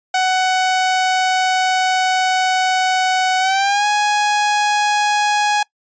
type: tone with pitch glide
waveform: sawtooth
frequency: 746 to 832.5 Hz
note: F#5 to G#5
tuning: +14 to +4 cents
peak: -10 dBFS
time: 0.14-5.63 s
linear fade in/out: 5 ms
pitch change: +190 cents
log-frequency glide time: 3.39-3.86 s
effects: noise-tail reverb RT60 0.1 s tail -23 dB re dry + resampled to 16000 Hz